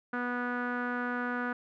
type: tone with low-pass filter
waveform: sawtooth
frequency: 245 Hz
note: B3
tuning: 14 cents flat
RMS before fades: -33 dBFS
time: 0.13-1.53 s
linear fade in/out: 5 ms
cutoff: 1500 Hz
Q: 5.4
effects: none